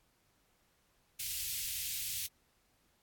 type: band-stop noise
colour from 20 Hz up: white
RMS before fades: -38 dBFS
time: 1.19-2.27 s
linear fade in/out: 10 ms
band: 120 to 2400 Hz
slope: 24 dB/octave
effects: pink hiss -73 dBFS RMS until 3.02 s + AAC 64 kbps